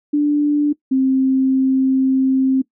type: tone pair in turn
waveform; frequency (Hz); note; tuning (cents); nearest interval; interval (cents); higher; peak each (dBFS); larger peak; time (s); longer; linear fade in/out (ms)
sine; 293.7 / 264.1; D4 / C4; 0 / +16; major second; 184; first; -12; neither; 0.13-0.73 / 0.91-2.62; second; 10
effects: noise-tail reverb RT60 0.1 s tail -20 dB re dry